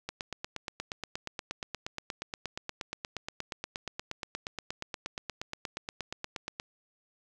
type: click train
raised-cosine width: 0.2 ms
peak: -18 dBFS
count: 56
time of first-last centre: 0.09-6.599 s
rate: 8.45 Hz
effects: none